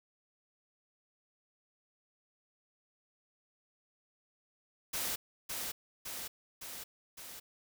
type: noise with echo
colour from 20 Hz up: white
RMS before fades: -36 dBFS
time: 4.93-5.16 s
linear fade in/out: 10 ms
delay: 560 ms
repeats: 4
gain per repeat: -3 dB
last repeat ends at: 7.4 s
effects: none